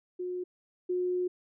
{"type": "tone pair in turn", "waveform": "sine", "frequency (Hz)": [361.3, 361.3], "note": ["F#4", "F#4"], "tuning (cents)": [-41, -41], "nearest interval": "unison", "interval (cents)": 0, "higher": "neither", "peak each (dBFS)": [-32, -27], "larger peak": "second", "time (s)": [[0.19, 0.44], [0.89, 1.28]], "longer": "second", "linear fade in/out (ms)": 10, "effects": []}